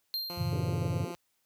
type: tone with exponential decay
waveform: square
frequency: 4186 Hz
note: C8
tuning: in tune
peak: -30 dBFS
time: 0.14-0.93 s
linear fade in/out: 0 ms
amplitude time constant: 170 ms
type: tone with pitch glide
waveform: 10% pulse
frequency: 174.61 to 173.5 Hz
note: F3 to F3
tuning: 0 to -11 cents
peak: -31 dBFS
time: 0.3-1.15 s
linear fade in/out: 0 ms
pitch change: -11 cents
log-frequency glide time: 0.75-0.83 s
type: chord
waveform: sine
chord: F# diminished seventh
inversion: none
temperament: just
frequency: 92.5 / 111 / 133.2 / 159.84 Hz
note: F#2 / A2 / C3 / Eb3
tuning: 0 / +16 / +31 / +47 cents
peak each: -34 dBFS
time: 0.37-1.05 s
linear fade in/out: 10 ms
type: band-pass noise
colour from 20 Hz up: pink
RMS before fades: -41 dBFS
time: 0.52-1.12 s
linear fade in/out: 5 ms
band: 230 to 570 Hz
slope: 48 dB/octave
effects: white hiss -75 dBFS RMS until 1.45 s + high-pass 60 Hz 12 dB/octave